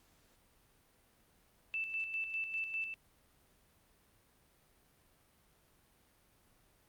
sine tone with tremolo, 2648 Hz, E7, 7 cents sharp, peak -34 dBFS, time 1.74-2.94 s, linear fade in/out 0 ms, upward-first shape square, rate 5 Hz, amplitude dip 50%, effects pink hiss -69 dBFS RMS until 6.88 s + Opus 48 kbps

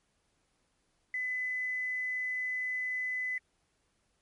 sine tone with quantisation, 2009 Hz, B6, 29 cents sharp, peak -31 dBFS, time 1.14-3.38 s, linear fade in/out 2 ms, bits 10, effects pink hiss -75 dBFS RMS until 4.21 s + MP3 48 kbps

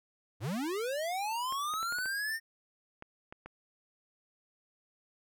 square linear sweep, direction up, 86.2 to 1838 Hz, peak -33 dBFS, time 0.4-2.4 s, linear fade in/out 50 ms
clicks, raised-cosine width 0.5 ms, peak -30 dBFS, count 9, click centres 1.524 / 1.738 / 1.829 / 1.924 / 1.986 / 2.058 / 3.024 / 3.325 / 3.46 s
effects none

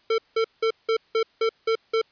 square tone bursts, 449.1 Hz, A4, 35 cents sharp, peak -20 dBFS, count 8, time 0.1-2.016 s, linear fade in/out 5 ms, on 82 ms, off 180 ms, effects white hiss -61 dBFS RMS until 2.11 s + resampled to 11025 Hz

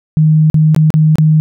sine tone with dropouts, 155.56 Hz, D#3, in tune, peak -5 dBFS, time 0.17-1.4 s, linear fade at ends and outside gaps 0 ms, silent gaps 0.5-0.543 / 0.747-0.763 / 0.904-0.94 / 1.156-1.184 s, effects none

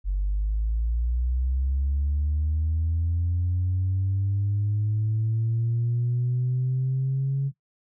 sine linear sweep, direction up, 46.59 to 138.59 Hz, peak -21 dBFS, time 0.04-7.52 s, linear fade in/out 50 ms, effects noise-tail reverb RT60 0.1 s tail -17 dB re dry + tanh soft clip ceiling -18 dBFS

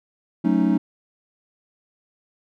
triangle chord, D# half-diminished seventh, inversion first, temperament equal, 185 / 220 / 277.2 / 311.1 Hz, F#3 / A3 / C#4 / D#4, 0 / 0 / 0 / 0 cents, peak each -20 dBFS, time 0.44-0.78 s, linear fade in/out 10 ms, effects none

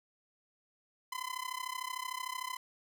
sawtooth tone with amplitude modulation, 1018 Hz, C6, 48 cents flat, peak -30 dBFS, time 1.12-2.57 s, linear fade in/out 5 ms, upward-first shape sine, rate 33.3 Hz, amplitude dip 90%, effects none

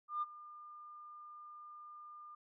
sine tone with ADSR envelope, 1204 Hz, D6, 43 cents sharp, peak -32 dBFS, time 0.08-2.35 s, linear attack 140 ms, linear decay 28 ms, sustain -18 dB, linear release 5 ms, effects tanh soft clip ceiling -28 dBFS

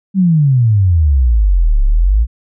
sine exponential two-way sweep, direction down then up, 198.5 to 33.58 to 60.5 Hz, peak -7 dBFS, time 0.14-2.27 s, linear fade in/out 50 ms, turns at 1.83 s, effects none

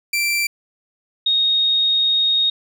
sawtooth / sine tone pair in turn, 2349 / 3729 Hz, D7 / A#7, 0 / 0 cents, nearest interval minor sixth, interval 800 cents, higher second, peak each -14 dBFS, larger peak neither, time 0.13-0.47 / 1.26-2.5 s, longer second, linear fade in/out 5 ms, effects none

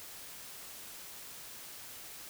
silence, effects white hiss -48 dBFS RMS until 2.29 s

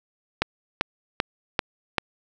click train, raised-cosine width 0.3 ms, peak -4 dBFS, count 5, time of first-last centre 0.42-1.982 s, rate 2.56 Hz, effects none

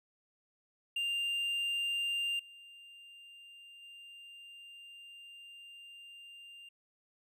triangle tone with level steps, 2794 Hz, F7, in tune, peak -30 / -50 / -48 dBFS, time 0.96-6.69 s, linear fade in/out 5 ms, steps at 2.39 / 3.82 s, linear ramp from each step 5 ms, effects none

